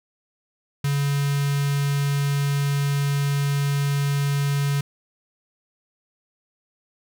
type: tone with notch filter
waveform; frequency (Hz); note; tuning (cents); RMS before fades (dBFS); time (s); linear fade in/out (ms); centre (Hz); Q
square; 141.6; C#3; +37; -22; 0.84-4.81; 5; 570; 0.56
effects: none